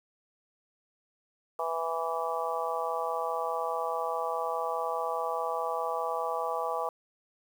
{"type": "harmonic tone", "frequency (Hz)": 164.81, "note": "E3", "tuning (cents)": 0, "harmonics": [3, 4, 5, 6, 7], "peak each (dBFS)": [-35, -35, -35, -37, -35], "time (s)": [1.59, 6.89], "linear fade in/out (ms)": 2, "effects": ["9-bit"]}